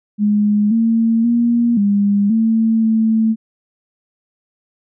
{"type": "tone with pitch steps", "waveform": "sine", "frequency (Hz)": [208.1, 227.2, 236.2, 202.3, 224, 221.9], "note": ["G#3", "A#3", "A#3", "G#3", "A3", "A3"], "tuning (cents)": [4, -44, 23, -45, 31, 15], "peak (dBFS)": -11, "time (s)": [0.18, 3.36], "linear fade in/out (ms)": 50, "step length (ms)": 530, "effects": []}